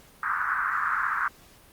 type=band-pass noise; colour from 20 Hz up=white; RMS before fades=-27 dBFS; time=0.23-1.28 s; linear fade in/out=2 ms; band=1100 to 1600 Hz; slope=48 dB/octave; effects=pink hiss -54 dBFS RMS until 1.72 s + Opus 48 kbps